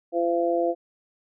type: harmonic tone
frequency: 170.7 Hz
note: F3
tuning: 39 cents flat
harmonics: 2 / 3 / 4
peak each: -25 / -25 / -25 dBFS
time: 0.12-0.75 s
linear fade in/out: 50 ms
effects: none